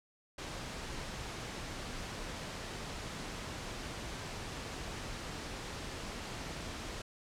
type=noise; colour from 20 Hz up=pink; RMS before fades=-42 dBFS; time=0.38-7.02 s; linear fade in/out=5 ms; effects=low-pass 7000 Hz 12 dB/octave